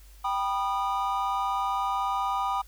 triangle chord, G augmented, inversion none, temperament just, 784 / 980 / 1225 Hz, G5 / B5 / D#6, 0 / -14 / -27 cents, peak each -28 dBFS, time 0.24-2.62 s, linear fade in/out 10 ms, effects added 50 Hz sine -48 dBFS peak until 2.67 s + white hiss -58 dBFS RMS until 2.67 s

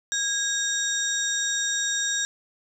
sine tone cluster, 1638 / 3737 / 5780 / 7410 Hz, G#6 / A#7 / F#8 / A#8, -24 / +4 / -41 / -11 cents, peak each -29 dBFS, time 0.12-2.25 s, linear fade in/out 0 ms, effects 9-bit

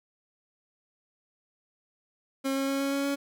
30% pulse tone with pitch steps, 270 / 272 / 274.1 / 276.2 / 278.2 / 280.3 Hz, C#4 / C#4 / C#4 / C#4 / C#4 / C#4, -45 / -33 / -19 / -6 / +6 / +19 cents, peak -24 dBFS, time 2.44-3.16 s, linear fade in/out 20 ms, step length 120 ms, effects none

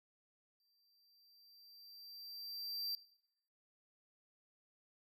square tone with exponential growth, 4699 Hz, D8, in tune, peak -38 dBFS, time 0.6-2.95 s, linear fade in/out 1 ms, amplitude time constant 510 ms, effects noise-tail reverb RT60 0.7 s tail -17 dB re dry

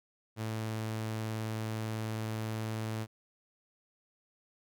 sawtooth tone, 110.2 Hz, A2, 3 cents sharp, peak -30 dBFS, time 0.36-3.07 s, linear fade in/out 50 ms, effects none

